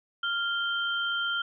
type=tone pair together; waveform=sine; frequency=1396.9 / 3136 Hz; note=F6 / G7; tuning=0 / 0 cents; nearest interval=octave + major second; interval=1400 cents; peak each=-28 / -31 dBFS; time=0.23-1.42 s; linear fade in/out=5 ms; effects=none